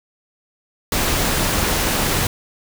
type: noise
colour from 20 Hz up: pink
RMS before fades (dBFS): -19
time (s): 0.92-2.27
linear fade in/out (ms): 2
effects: none